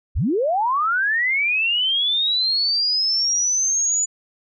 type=linear sweep; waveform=sine; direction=up; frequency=33 to 6980 Hz; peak=-17 dBFS; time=0.15-4.06 s; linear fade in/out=20 ms; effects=none